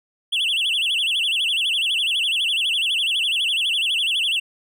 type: tone with vibrato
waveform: triangle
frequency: 3033 Hz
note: F#7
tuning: 42 cents sharp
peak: -17 dBFS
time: 0.32-4.4 s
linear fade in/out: 10 ms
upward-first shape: sine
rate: 12 Hz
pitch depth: 230 cents each way
effects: none